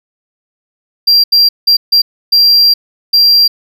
triangle tone bursts at uneven times, 4743 Hz, D8, 16 cents sharp, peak -3 dBFS, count 6, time 1.07-1.24 / 1.32-1.49 / 1.67-1.77 / 1.92-2.02 / 2.32-2.74 / 3.13-3.48 s, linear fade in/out 10 ms, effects none

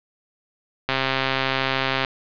click train, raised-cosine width 0.3 ms, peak -5 dBFS, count 155, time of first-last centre 0.89-2.048 s, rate 133 Hz, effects resampled to 11025 Hz + 7-bit

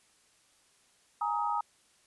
sine chord, Ab suspended second, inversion none, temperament equal with one note detuned, 830.6 / 932.3 / 1259.7 Hz, Ab5 / Bb5 / Eb6, 0 / 0 / +21 cents, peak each -33 / -32 / -33 dBFS, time 1.21-1.61 s, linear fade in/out 5 ms, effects white hiss -66 dBFS RMS until 2.06 s + resampled to 24000 Hz

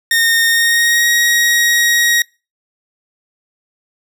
sawtooth tone with pitch glide, 1839 to 1889.6 Hz, A#6 to A#6, -24 to +23 cents, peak -7 dBFS, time 0.11-2.22 s, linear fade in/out 2 ms, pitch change +47 cents, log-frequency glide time 0.48-1.09 s, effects noise-tail reverb RT60 0.3 s tail -25 dB re dry

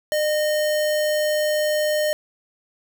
sine tone with sample-and-hold, 606 Hz, D#5, 46 cents flat, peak -18 dBFS, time 0.12-2.13 s, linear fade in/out 0 ms, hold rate 2450 Hz, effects none

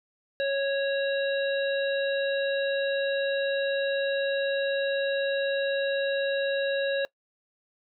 harmonic tone, 552 Hz, C#5, 7 cents flat, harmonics 1 / 3 / 5 / 7, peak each -25 / -32 / -38 / -37 dBFS, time 0.4-7.05 s, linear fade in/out 0 ms, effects noise-tail reverb RT60 0.1 s tail -22 dB re dry

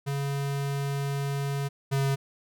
square tone pair in turn, 140 / 137.36 Hz, C#3 / C#3, +18 / -15 cents, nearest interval unison, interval 33 cents, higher first, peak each -28 / -24 dBFS, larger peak second, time 0.06-1.69 / 1.91-2.16 s, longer first, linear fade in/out 20 ms, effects none

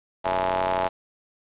sawtooth ring-modulated tone, 91.8 Hz, F#2, 13 cents flat, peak -15 dBFS, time 0.24-0.89 s, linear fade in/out 20 ms, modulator 753 Hz, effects resampled to 8000 Hz + 8-bit

